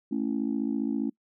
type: chord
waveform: sine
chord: A major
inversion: none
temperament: just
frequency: 220 / 275 / 330 Hz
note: A3 / C#4 / E4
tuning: 0 / -14 / +2 cents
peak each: -29 / -28 / -33 dBFS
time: 0.11-1.1 s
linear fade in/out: 10 ms
effects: noise-tail reverb RT60 0.1 s tail -24 dB re dry + tanh soft clip ceiling -18 dBFS